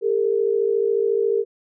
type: tone pair together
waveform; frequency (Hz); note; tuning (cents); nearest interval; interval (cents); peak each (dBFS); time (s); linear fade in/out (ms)
sine; 402.6 / 456.7; G4 / A#4; +46 / -36; major second; 218; -20; 0.01-1.45; 50
effects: none